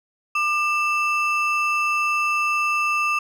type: ring-modulated tone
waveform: triangle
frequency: 1926 Hz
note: B6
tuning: 44 cents flat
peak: -14 dBFS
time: 0.35-3.19 s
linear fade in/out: 5 ms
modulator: 729 Hz
effects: none